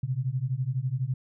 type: beating tone pair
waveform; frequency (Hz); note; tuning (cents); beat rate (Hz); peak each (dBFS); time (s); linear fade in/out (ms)
sine; 123.47 / 135.47; B2 / C#3; 0 / -39; 12; -29; 0.03-1.14; 5
effects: none